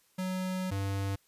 square tone pair in turn, 185.6 / 98.32 Hz, F#3 / G2, +6 / +6 cents, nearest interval major seventh, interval 1100 cents, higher first, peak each -32 / -31 dBFS, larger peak second, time 0.18-0.71 / 0.71-1.16 s, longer first, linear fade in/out 10 ms, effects white hiss -68 dBFS RMS until 1.27 s + resampled to 32000 Hz

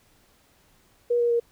sine tone with pitch steps, 480 / 475 / 470.1 Hz, B4 / A#4 / A#4, -49 / +33 / +15 cents, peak -19 dBFS, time 1.1-1.4 s, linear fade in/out 10 ms, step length 100 ms, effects pink hiss -61 dBFS RMS until 1.51 s

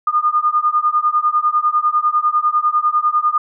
sine beating tone pair, 1214 / 1224 Hz, D#6 / D#6, -43 / -29 cents, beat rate 10 Hz, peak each -16 dBFS, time 0.07-3.38 s, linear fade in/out 5 ms, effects none

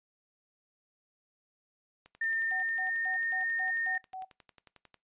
click train, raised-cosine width 0.2 ms, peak -35 dBFS, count 33, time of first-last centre 2.06-4.943 s, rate 11.1 Hz
sine tone with pitch glide, 1807 to 1832.2 Hz, A6 to A#6, +46 to -30 cents, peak -29 dBFS, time 2.21-3.98 s, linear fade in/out 5 ms, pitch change +24 cents, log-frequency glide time 2.33-3.13 s
sine tone bursts, 753 Hz, F#5, 30 cents sharp, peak -38 dBFS, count 7, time 2.51-4.25 s, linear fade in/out 10 ms, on 120 ms, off 150 ms
effects noise-tail reverb RT60 0.2 s tail -20 dB re dry + resampled to 8000 Hz

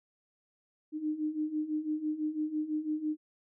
sine beating tone pair, 302.7 / 308.7 Hz, D#4 / D#4, -48 / -14 cents, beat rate 6 Hz, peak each -36 / -32 dBFS, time 0.92-3.17 s, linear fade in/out 50 ms, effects none

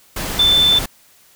sine tone in noise, 3532 Hz, A7, 6 cents sharp, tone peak -10 dBFS, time 0.39-0.79 s, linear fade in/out 5 ms, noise pink, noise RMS -24 dBFS, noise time 0.16-0.86 s, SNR +11 dB, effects white hiss -51 dBFS RMS until 1.35 s

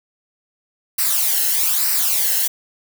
blue noise with flanger, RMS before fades -18 dBFS, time 0.98-2.48 s, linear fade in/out 10 ms, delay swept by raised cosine 0.29 to 0.86 ms, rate 1.1 Hz, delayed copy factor -0.65, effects none

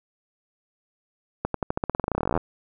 accelerating click train, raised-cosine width 1 ms, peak -10 dBFS, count 25, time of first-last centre 1.45-2.376 s, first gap 93 ms, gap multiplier 0.91, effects none

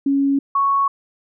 sine tone pair in turn, 277.2 / 1108.8 Hz, C#4 / C#6, 0 / 0 cents, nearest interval 2 octaves, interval 2400 cents, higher second, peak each -14 dBFS, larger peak neither, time 0.06-0.39 / 0.55-0.88 s, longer neither, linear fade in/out 5 ms, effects none

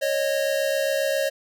square tone pair together, 550 / 617.4 Hz, C#5 / D#5, -14 / -14 cents, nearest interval major second, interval 200 cents, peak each -24 / -26 dBFS, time 0.01-1.3 s, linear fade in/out 20 ms, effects none

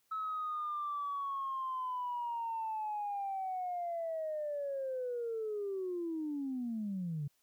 sine linear sweep, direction down, 1299 to 138.59 Hz, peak -34 dBFS, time 0.11-7.28 s, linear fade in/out 10 ms, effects tanh soft clip ceiling -30 dBFS + white hiss -75 dBFS RMS until 7.42 s

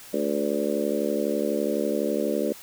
harmonic tone with a mistuned harmonic, 72 Hz, D2, 34 cents flat, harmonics 3 / 4 / 5 / 6 / 7 / 8, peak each -30 / -30 / -30 / -30 / -30 / -30 dBFS, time 0.13-2.53 s, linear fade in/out 10 ms, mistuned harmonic 8, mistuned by +16 cents, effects white hiss -45 dBFS RMS until 2.62 s

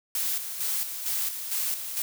blue noise with tremolo, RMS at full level -28 dBFS, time 0.15-2.02 s, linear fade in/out 2 ms, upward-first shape square, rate 2.2 Hz, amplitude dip 55%, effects none

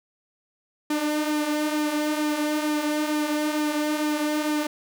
sawtooth tone with flanger, 301.3 Hz, D4, 44 cents sharp, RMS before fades -25 dBFS, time 0.9-4.67 s, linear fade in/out 5 ms, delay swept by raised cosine 1.4 to 5.9 ms, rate 2.2 Hz, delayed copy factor -0.5, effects none

